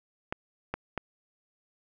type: clicks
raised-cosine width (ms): 0.5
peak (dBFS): -16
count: 3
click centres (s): 0.325 / 0.74 / 0.977
effects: none